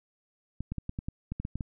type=clicks; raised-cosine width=5 ms; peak=-21 dBFS; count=11; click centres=0.606 / 0.72 / 0.783 / 0.894 / 0.989 / 1.085 / 1.32 / 1.4 / 1.451 / 1.556 / 1.608 s; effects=none